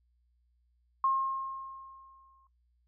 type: tone with exponential decay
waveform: sine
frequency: 1071 Hz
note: C6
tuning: 40 cents sharp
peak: -23 dBFS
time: 1.04-2.47 s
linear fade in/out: 2 ms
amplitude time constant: 310 ms
effects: noise-tail reverb RT60 0.2 s tail -20 dB re dry + added 60 Hz sine -68 dBFS peak until 2.87 s